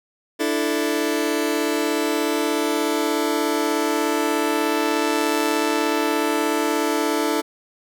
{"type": "chord", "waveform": "sawtooth", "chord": "D suspended second", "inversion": "none", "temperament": "just", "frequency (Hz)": [293.7, 330.4, 440.5], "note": ["D4", "E4", "A4"], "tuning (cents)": [0, 4, 2], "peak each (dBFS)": -20, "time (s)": [0.39, 7.42], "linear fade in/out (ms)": 20, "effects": []}